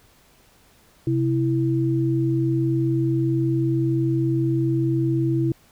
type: tone pair together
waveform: sine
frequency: 130.8 / 329.6 Hz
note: C3 / E4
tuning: 0 / 0 cents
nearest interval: octave + major third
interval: 1600 cents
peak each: -21 dBFS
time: 1.07-5.52 s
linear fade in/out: 2 ms
effects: pink hiss -56 dBFS RMS until 5.71 s